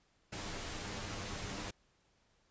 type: noise with comb filter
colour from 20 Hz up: pink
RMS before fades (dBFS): -42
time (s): 0.32-1.71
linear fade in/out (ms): 10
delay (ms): 10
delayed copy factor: +0.5
effects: pink hiss -73 dBFS RMS until 2.5 s + resampled to 16000 Hz